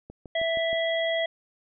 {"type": "click train", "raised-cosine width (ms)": 2, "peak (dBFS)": -28, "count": 5, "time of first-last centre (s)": [0.1, 0.73], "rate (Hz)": 6.35}
{"type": "harmonic tone", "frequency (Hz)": 659.3, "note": "E5", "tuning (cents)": 0, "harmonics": [1, 3, 5], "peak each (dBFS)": [-25, -30, -32], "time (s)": [0.35, 1.26], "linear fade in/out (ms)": 5}
{"effects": []}